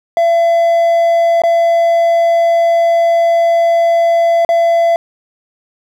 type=tone with dropouts; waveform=triangle; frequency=675 Hz; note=E5; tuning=41 cents sharp; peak=-6 dBFS; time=0.17-4.96 s; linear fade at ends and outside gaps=1 ms; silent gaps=1.419-1.436 / 4.449-4.49 s; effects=none